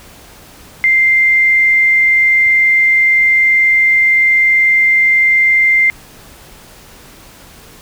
sine tone, 2093 Hz, C7, in tune, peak -7 dBFS, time 0.84-5.9 s, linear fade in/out 0 ms, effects pink hiss -39 dBFS RMS until 7.81 s

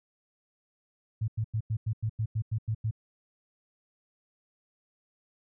sine tone bursts, 110 Hz, A2, in tune, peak -26 dBFS, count 11, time 1.21-2.911 s, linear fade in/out 10 ms, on 71 ms, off 92 ms, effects none

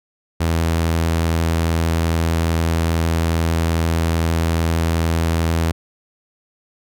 sawtooth tone with vibrato, 82.41 Hz, E2, in tune, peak -12 dBFS, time 0.4-5.72 s, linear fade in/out 10 ms, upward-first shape sine, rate 11 Hz, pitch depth 8 cents each way, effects none

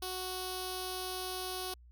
5% pulse tone with notch filter, 370 Hz, F#4, in tune, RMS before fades -39 dBFS, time 0.02-1.74 s, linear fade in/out 5 ms, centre 2000 Hz, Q 0.63, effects added 60 Hz sine -54 dBFS peak until 1.91 s

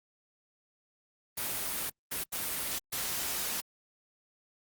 white noise bursts at uneven times, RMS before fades -34 dBFS, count 4, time 1.37-1.9 / 2.11-2.24 / 2.32-2.79 / 2.92-3.61 s, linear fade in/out 10 ms, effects Opus 32 kbps

